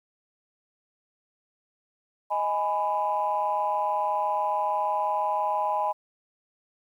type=chord; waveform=sine; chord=G# minor; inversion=second; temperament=just; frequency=623 / 830.6 / 996.7 Hz; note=D#5 / G#5 / B5; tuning=+2 / 0 / +16 cents; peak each=-30 / -26 / -27 dBFS; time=2.3-5.93 s; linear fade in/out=20 ms; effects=tanh soft clip ceiling -15 dBFS + 10-bit